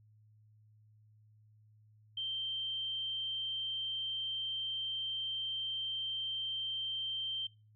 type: tone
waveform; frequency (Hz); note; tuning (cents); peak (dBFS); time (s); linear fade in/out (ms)
sine; 3136; G7; 0; -35; 2.17-7.47; 5
effects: noise-tail reverb RT60 0.3 s tail -22 dB re dry + added 107 Hz sine -61 dBFS peak until 7.75 s